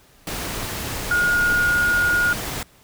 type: tone in noise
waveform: sine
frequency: 1434 Hz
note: F6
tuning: 45 cents sharp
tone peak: -16 dBFS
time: 1.11-2.33 s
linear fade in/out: 2 ms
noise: pink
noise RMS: -28 dBFS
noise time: 0.27-2.63 s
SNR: +9 dB
effects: pink hiss -53 dBFS RMS until 2.83 s